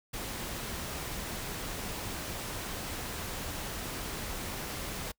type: noise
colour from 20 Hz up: pink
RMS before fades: -38 dBFS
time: 0.13-5.12 s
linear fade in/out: 10 ms
effects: noise-tail reverb RT60 0.1 s tail -25 dB re dry